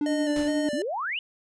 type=tone with tremolo; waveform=triangle; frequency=294.4 Hz; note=D4; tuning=4 cents sharp; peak=-20 dBFS; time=0.01-0.69 s; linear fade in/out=2 ms; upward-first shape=triangle; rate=11 Hz; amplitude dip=45%
type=tone with vibrato; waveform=square; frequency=602 Hz; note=D5; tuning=43 cents sharp; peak=-29 dBFS; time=0.06-0.82 s; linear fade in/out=2 ms; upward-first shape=square; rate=2.4 Hz; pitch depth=36 cents each way
type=noise with exponential decay; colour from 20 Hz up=pink; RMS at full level=-36 dBFS; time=0.36-0.77 s; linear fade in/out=2 ms; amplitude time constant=89 ms
type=exponential sweep; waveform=sine; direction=up; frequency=233.1 to 3064 Hz; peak=-27 dBFS; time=0.73-1.19 s; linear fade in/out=2 ms
effects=resampled to 22050 Hz